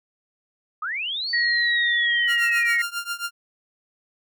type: linear two-way sweep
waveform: sine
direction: up then down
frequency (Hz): 1174.7 to 4547 to 2111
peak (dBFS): -25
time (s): 0.82-2.82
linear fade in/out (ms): 5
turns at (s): 1.3
type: tone with pitch glide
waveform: sine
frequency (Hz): 1898 to 1883.8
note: A#6 to A#6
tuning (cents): +31 to +18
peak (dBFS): -19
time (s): 1.33-2.82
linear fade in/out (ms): 5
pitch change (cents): -13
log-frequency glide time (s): 2.33-2.46
type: tone with tremolo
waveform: sawtooth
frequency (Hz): 1396.9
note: F6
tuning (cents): 0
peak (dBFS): -20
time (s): 2.27-3.31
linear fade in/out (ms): 50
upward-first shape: triangle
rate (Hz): 7.4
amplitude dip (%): 95
effects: none